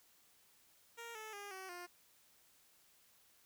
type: tone with pitch steps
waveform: 10% pulse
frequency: 466.2 / 435 / 405.9 / 378.7 / 353.3 Hz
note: A#4 / A4 / G#4 / F#4 / F4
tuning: 0 / -20 / -40 / +40 / +20 cents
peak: -39 dBFS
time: 0.97-1.87 s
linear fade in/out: 20 ms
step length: 180 ms
effects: white hiss -69 dBFS RMS until 3.45 s